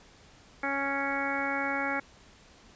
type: harmonic tone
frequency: 277.2 Hz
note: C#4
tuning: in tune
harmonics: 1 / 2 / 3 / 4 / 5 / 6 / 7 / 8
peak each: -36 / -37 / -35 / -41 / -35 / -36 / -39 / -35 dBFS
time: 0.63-2 s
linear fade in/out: 5 ms
effects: pink hiss -56 dBFS RMS until 2.75 s + resampled to 16000 Hz